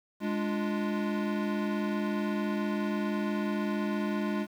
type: chord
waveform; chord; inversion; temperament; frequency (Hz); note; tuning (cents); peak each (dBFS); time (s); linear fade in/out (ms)
square; D diminished; second; equal; 207.7 / 293.7 / 349.2; Ab3 / D4 / F4; 0 / 0 / 0; -31 / -36 / -37; 0.2-4.47; 50
effects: low-pass 3000 Hz 12 dB/octave + 9-bit